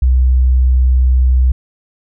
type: tone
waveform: sine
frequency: 63.5 Hz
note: B1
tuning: 49 cents sharp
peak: -7 dBFS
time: 0.02-1.52 s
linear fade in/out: 5 ms
effects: none